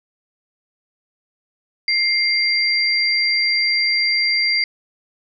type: tone pair together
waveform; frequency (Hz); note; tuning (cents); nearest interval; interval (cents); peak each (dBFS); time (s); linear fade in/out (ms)
sine; 2109 / 4729; C7 / D8; +13 / +11; octave + major second; 1398; -18; 1.88-4.64; 2
effects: none